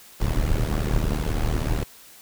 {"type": "noise with amplitude modulation", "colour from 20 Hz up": "brown", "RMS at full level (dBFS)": -19, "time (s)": [0.2, 1.84], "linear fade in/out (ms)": 10, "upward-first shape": "sine", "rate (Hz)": 76.3, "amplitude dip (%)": 85, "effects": ["white hiss -48 dBFS RMS until 2.21 s"]}